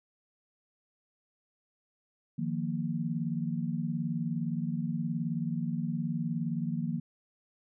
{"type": "chord", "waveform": "sine", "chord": "Eb suspended second", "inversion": "none", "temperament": "equal", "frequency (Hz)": [155.56, 174.61, 233.1], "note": ["Eb3", "F3", "Bb3"], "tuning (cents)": [0, 0, 0], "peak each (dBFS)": -34, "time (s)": [2.38, 7], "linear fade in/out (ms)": 10, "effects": []}